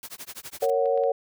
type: noise with tremolo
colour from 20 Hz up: white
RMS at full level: -37 dBFS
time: 0.03-0.7 s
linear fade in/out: 0 ms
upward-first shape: sine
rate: 12 Hz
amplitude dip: 100%
type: clicks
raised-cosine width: 0.3 ms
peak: -32 dBFS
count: 4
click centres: 0.554 / 0.858 / 0.976 / 1.037 s
type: chord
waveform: sine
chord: F# major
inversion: first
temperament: just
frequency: 462.5 / 555 / 740 Hz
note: A#4 / C#5 / F#5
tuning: -14 / +2 / 0 cents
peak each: -24 / -23 / -28 dBFS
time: 0.62-1.12 s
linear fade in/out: 5 ms
effects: none